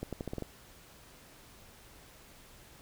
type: accelerating click train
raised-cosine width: 2 ms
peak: -23 dBFS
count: 7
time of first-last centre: 0.03-0.423 s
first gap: 97 ms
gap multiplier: 0.84
effects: pink hiss -56 dBFS RMS until 2.81 s